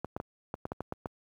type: clicks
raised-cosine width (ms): 1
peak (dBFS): -20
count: 9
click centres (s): 0.046 / 0.165 / 0.201 / 0.541 / 0.654 / 0.719 / 0.806 / 0.924 / 1.058
effects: high-pass 60 Hz 12 dB/octave + 10-bit